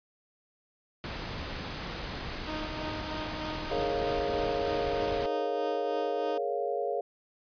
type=noise; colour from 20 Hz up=pink; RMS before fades=-37 dBFS; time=1.04-5.26 s; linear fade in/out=0 ms
type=tone with tremolo; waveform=15% pulse; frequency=309.4 Hz; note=D#4; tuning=10 cents flat; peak=-28 dBFS; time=2.47-6.38 s; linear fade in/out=5 ms; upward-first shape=triangle; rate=3.2 Hz; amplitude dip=50%
type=chord; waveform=sine; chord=Bb minor seventh; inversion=third; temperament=equal; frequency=415.3 / 466.2 / 554.4 / 698.5 Hz; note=Ab4 / Bb4 / Db5 / F5; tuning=0 / 0 / 0 / 0 cents; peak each=-34 dBFS; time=3.71-7.01 s; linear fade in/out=5 ms
effects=resampled to 11025 Hz